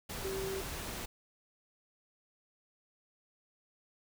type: tone in noise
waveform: sine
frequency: 385.9 Hz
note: G4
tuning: 27 cents flat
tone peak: -36 dBFS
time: 0.24-0.61 s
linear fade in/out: 10 ms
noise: pink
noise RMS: -41 dBFS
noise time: 0.09-1.06 s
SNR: +2 dB
effects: none

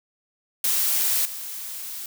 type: noise with level steps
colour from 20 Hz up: blue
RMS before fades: -22 / -34 dBFS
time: 0.64-2.06 s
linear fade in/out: 2 ms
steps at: 1.25 s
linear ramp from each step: 5 ms
effects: none

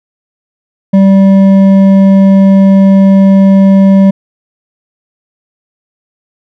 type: tone with hard clipping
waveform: sine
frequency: 194.3 Hz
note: G3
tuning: 15 cents flat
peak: -3 dBFS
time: 0.93-4.11 s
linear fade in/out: 10 ms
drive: 7 dB
effects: none

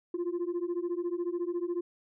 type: beating tone pair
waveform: sine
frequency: 341.8 / 355.8 Hz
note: F4 / F4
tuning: -37 / +32 cents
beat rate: 14 Hz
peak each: -31 dBFS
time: 0.14-1.81 s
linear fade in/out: 5 ms
effects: tanh soft clip ceiling -27 dBFS

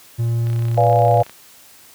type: tone with pitch glide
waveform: triangle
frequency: 116.7 to 115.49 Hz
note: A#2 to A#2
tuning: +2 to -16 cents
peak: -14 dBFS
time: 0.18-1.23 s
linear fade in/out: 20 ms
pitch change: -18 cents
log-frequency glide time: 0.63-1.1 s
type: click train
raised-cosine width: 0.3 ms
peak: -22 dBFS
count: 28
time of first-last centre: 0.47-1.296 s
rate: 32.7 Hz
type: chord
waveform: sine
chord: B diminished seventh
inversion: none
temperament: equal with one note detuned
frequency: 493.9 / 583.6 / 698.5 / 830.6 Hz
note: B4 / D5 / F5 / Ab5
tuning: 0 / -11 / 0 / 0 cents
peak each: -19 / -18 / -15 / -21 dBFS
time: 0.77-1.23 s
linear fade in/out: 10 ms
effects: white hiss -46 dBFS RMS until 1.94 s + high-pass 60 Hz 12 dB/octave

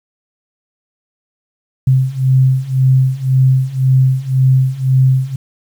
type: beating tone pair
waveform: sine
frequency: 130 / 131.9 Hz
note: C3 / C3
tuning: -11 / +14 cents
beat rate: 1.9 Hz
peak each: -13 / -11 dBFS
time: 1.87-5.36 s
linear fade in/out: 5 ms
effects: 7-bit

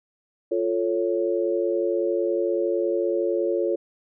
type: chord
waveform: sine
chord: F augmented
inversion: none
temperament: equal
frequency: 349.2 / 440 / 554.4 Hz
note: F4 / A4 / C#5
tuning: 0 / 0 / 0 cents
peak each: -24 / -26 / -26 dBFS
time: 0.51-3.76 s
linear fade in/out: 10 ms
effects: none

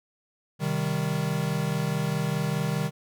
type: chord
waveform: square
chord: C minor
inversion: none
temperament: equal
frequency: 130.81 / 155.56 / 196 Hz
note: C3 / Eb3 / G3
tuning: 0 / 0 / 0 cents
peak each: -32 / -28 / -32 dBFS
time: 0.59-2.91 s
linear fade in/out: 50 ms
effects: none

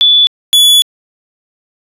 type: tone pair in turn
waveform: sine / 45% pulse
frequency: 3458 / 3420 Hz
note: A7 / A7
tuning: -31 / -50 cents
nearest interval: unison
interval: 19 cents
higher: first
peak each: -4 dBFS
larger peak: neither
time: 0.01-0.27 / 0.53-0.82 s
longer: second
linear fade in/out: 0 ms
effects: resampled to 32000 Hz

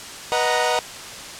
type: chord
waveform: sawtooth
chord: B major seventh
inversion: none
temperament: equal with one note detuned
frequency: 488.2 / 622.3 / 740 / 932.3 Hz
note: B4 / D#5 / F#5 / A#5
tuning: -20 / 0 / 0 / 0 cents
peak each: -20 dBFS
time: 0.32-0.79 s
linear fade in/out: 0 ms
effects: white hiss -35 dBFS RMS until 1.39 s + low-pass 8000 Hz 12 dB/octave

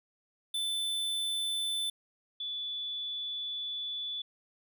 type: tone pair in turn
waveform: square / sine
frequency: 3520 / 3460 Hz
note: A7 / A7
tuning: 0 / -30 cents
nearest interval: unison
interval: 30 cents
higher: first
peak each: -31 / -34 dBFS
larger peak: first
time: 0.54-1.9 / 2.4-4.22 s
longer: second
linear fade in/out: 5 ms
effects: none

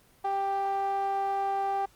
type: tone with band-pass filter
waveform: sawtooth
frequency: 393.6 Hz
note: G4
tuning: 7 cents sharp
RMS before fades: -29 dBFS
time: 0.24-1.86 s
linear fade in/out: 10 ms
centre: 800 Hz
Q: 3.9
effects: pink hiss -61 dBFS RMS until 1.95 s + Opus 24 kbps

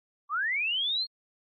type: linear sweep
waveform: sine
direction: up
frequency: 1087 to 4309 Hz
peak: -26 dBFS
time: 0.29-1.07 s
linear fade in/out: 50 ms
effects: AAC 64 kbps

